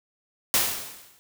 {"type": "noise with exponential decay", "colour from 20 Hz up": "white", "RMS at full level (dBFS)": -19, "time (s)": [0.54, 1.19], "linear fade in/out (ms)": 0, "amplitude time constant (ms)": 140, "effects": []}